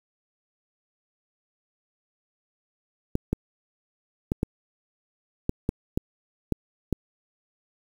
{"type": "clicks", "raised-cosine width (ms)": 3, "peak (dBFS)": -10, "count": 9, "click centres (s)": [3.154, 3.33, 4.319, 4.431, 5.494, 5.691, 5.975, 6.523, 6.927], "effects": ["7-bit"]}